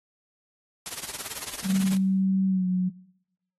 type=noise with tremolo; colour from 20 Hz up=white; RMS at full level=-31 dBFS; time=0.86-1.97 s; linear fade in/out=0 ms; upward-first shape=triangle; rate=18 Hz; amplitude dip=95%
type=tone with pitch glide; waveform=sine; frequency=191.1 to 183.1 Hz; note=G3 to F#3; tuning=-44 to -18 cents; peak=-21 dBFS; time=1.64-2.9 s; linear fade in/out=20 ms; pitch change=-74 cents; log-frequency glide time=2.47-2.67 s
effects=noise-tail reverb RT60 0.8 s tail -20 dB re dry + AAC 32 kbps